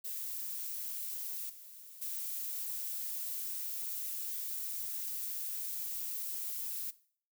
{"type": "noise with level steps", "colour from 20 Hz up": "violet", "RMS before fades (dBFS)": [-40, -52, -39], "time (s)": [0.04, 6.91], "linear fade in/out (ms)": 10, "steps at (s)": [1.49, 2.01], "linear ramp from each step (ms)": 10, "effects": ["noise-tail reverb RT60 0.5 s tail -18 dB re dry"]}